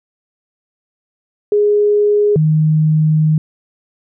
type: tone pair in turn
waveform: sine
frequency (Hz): 414.8 / 155.37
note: G#4 / D#3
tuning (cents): -2 / -2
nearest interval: octave + perfect fourth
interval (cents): 1700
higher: first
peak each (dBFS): -9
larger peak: neither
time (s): 1.52-2.36 / 2.36-3.38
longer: second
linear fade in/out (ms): 2
effects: none